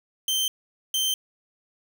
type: tone pair in turn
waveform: sawtooth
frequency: 3117 / 3117 Hz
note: G7 / G7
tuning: -11 / -11 cents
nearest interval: unison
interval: 0 cents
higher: neither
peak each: -19 dBFS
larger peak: neither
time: 0.28-0.48 / 0.94-1.14 s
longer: neither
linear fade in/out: 2 ms
effects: 8-bit